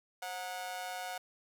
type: tone with amplitude modulation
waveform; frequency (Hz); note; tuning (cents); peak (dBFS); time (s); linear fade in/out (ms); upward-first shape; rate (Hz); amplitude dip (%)
sawtooth; 731; F#5; -21; -31; 0.22-1.18; 5; sine; 198; 80
effects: none